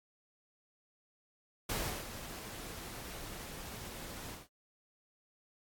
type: noise with ADSR envelope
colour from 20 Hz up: pink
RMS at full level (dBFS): -35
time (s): 1.69-4.48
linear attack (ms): 7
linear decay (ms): 360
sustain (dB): -11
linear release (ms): 170
effects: AAC 64 kbps